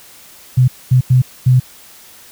sine tone bursts at uneven times, 127.2 Hz, C3, 48 cents flat, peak -6 dBFS, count 4, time 0.57-0.68 / 0.91-1.01 / 1.1-1.22 / 1.46-1.6 s, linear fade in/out 10 ms, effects white hiss -41 dBFS RMS until 2.31 s

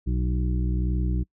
harmonic tone, 61.74 Hz, B1, in tune, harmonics 1 / 2 / 3 / 5 / 6, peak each -23 / -30 / -31 / -35 / -42 dBFS, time 0.06-1.24 s, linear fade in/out 20 ms, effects noise-tail reverb RT60 0.1 s tail -26 dB re dry

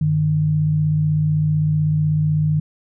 sine tone pair together, 96.9 / 152.8 Hz, G2 / D#3, -20 / -31 cents, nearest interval minor sixth, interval 789 cents, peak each -25 / -15 dBFS, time 0.01-2.6 s, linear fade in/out 5 ms, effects none

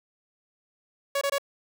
sawtooth tone bursts, 560 Hz, C#5, 18 cents sharp, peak -20 dBFS, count 3, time 1.15-1.383 s, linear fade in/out 5 ms, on 63 ms, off 22 ms, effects none

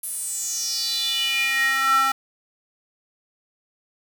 square tone with high-pass filter sweep, 268.5 Hz, C4, 45 cents sharp, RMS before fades -23 dBFS, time 0.03-2.12 s, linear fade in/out 5 ms, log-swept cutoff 11000 to 1100 Hz, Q 5.8, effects 7-bit

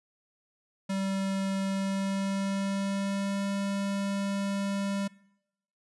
square tone with pitch glide, 193.9 to 198.2 Hz, G3 to G3, -19 to +19 cents, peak -29 dBFS, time 0.89-5.08 s, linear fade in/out 10 ms, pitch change +38 cents, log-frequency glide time 1.61-3.46 s, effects noise-tail reverb RT60 0.8 s tail -23 dB re dry + resampled to 24000 Hz

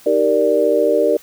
sine chord, Eb major seventh, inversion none, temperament equal, 311.1 / 392 / 466.2 / 587.3 Hz, Eb4 / G4 / Bb4 / D5, 0 / 0 / 0 / 0 cents, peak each -21 / -19 / -16 / -16 dBFS, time 0.06-1.17 s, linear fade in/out 5 ms, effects white hiss -45 dBFS RMS until 1.22 s

